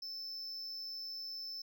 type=tone with amplitude modulation; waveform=triangle; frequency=5274 Hz; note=E8; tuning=in tune; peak=-38 dBFS; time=0.02-1.62 s; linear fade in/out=5 ms; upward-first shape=sine; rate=187 Hz; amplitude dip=45%; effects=none